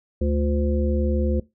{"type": "harmonic tone with a mistuned harmonic", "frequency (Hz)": 73.42, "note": "D2", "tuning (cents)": 0, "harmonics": [1, 3, 5, 7], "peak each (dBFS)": [-21, -26, -28, -29], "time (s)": [0.21, 1.4], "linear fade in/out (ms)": 5, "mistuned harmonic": 5, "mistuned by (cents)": -61, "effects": ["noise-tail reverb RT60 0.2 s tail -19 dB re dry"]}